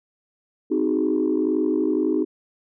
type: chord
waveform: sine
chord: Ab dominant seventh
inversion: first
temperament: just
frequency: 259.6 / 311.5 / 373.8 / 415.3 Hz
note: C4 / Eb4 / Gb4 / Ab4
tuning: -13 / +2 / +18 / 0 cents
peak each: -25 / -21 / -24 / -26 dBFS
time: 0.7-2.25 s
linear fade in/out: 20 ms
effects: tanh soft clip ceiling -11 dBFS